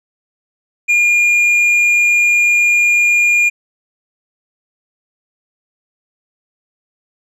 triangle tone with tanh clipping, 2418 Hz, D7, 50 cents sharp, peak -10 dBFS, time 0.88-3.5 s, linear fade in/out 20 ms, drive 9 dB, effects none

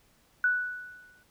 sine tone with exponential decay, 1480 Hz, F#6, in tune, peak -20 dBFS, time 0.44-1.23 s, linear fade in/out 2 ms, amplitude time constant 170 ms, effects pink hiss -65 dBFS RMS until 1.3 s

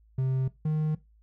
triangle tone pair in turn, 131.2 / 154.37 Hz, C3 / D#3, +5 / -13 cents, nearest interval minor third, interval 282 cents, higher second, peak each -22 dBFS, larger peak neither, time 0.18-0.48 / 0.65-0.95 s, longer neither, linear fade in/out 5 ms, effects noise-tail reverb RT60 0.2 s tail -18 dB re dry + added 54 Hz sine -57 dBFS peak until 1.22 s

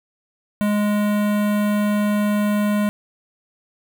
square tone with notch filter, 207.7 Hz, G#3, in tune, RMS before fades -19 dBFS, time 0.61-2.89 s, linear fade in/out 0 ms, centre 5300 Hz, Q 0.71, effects none

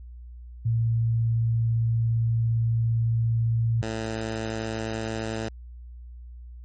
sine / 10% pulse tone pair in turn, 114.7 / 111.37 Hz, A#2 / A2, -28 / +21 cents, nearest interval minor second, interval 51 cents, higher first, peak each -20 dBFS, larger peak neither, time 0.65-3.82 / 3.82-5.49 s, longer first, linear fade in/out 10 ms, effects added 60 Hz sine -39 dBFS peak until 6.64 s + MP3 32 kbps

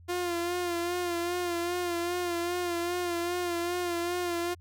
sawtooth tone with vibrato, 349.2 Hz, F4, in tune, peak -25 dBFS, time 0.08-4.55 s, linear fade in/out 20 ms, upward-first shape sine, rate 2.5 Hz, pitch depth 41 cents each way, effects added 86 Hz sine -50 dBFS peak until 4.6 s

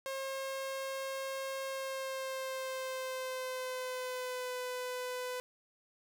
sawtooth tone with pitch glide, 537 to 501 Hz, C5 to B4, +45 to +25 cents, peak -33 dBFS, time 0.06-5.4 s, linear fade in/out 0 ms, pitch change -120 cents, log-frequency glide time 1.67-4.54 s, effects none

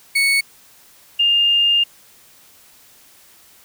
35% pulse / sine tone pair in turn, 2217 / 2813 Hz, C#7 / F7, 0 / +12 cents, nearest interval major third, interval 412 cents, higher second, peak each -12 dBFS, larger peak neither, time 0.15-0.41 / 1.19-1.84 s, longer second, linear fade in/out 10 ms, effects white hiss -49 dBFS RMS until 3.64 s

